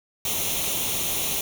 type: noise with comb filter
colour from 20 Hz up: white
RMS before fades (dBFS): -26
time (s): 0.25-1.41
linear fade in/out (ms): 2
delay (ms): 0.31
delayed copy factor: +0.7
effects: none